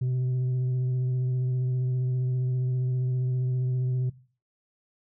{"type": "tone with vibrato", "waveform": "sine", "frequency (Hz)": 127.1, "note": "C3", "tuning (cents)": -50, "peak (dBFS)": -21, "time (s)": [0.01, 4.1], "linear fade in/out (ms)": 10, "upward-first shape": "sine", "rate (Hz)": 15, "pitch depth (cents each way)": 20, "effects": ["noise-tail reverb RT60 0.4 s tail -19 dB re dry", "tanh soft clip ceiling -23 dBFS"]}